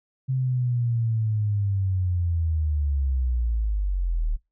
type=linear sweep; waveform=sine; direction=down; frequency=132.4 to 36.71 Hz; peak=-21 dBFS; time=0.28-4.37 s; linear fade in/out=20 ms; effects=noise-tail reverb RT60 0.2 s tail -22 dB re dry